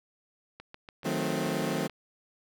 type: click train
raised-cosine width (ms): 0.3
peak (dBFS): -28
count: 10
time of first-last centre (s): 0.6-1.897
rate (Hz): 6.94
type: chord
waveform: 20% pulse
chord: D# diminished seventh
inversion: none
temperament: equal with one note detuned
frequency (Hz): 155.56 / 182.24 / 220 / 261.6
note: D#3 / F#3 / A3 / C4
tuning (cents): 0 / -26 / 0 / 0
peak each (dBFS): -29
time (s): 1.04-1.88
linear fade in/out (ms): 20
effects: none